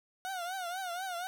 30% pulse tone with vibrato, 728 Hz, F#5, 28 cents flat, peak -33 dBFS, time 0.25-1.27 s, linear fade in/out 0 ms, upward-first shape triangle, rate 4.1 Hz, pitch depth 130 cents each way, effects none

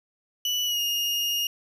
35% pulse tone with pitch glide, 2960 to 2848 Hz, F#7 to F7, 0 to +33 cents, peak -22 dBFS, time 0.45-1.47 s, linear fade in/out 2 ms, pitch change -67 cents, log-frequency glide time 0.65-0.8 s, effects none

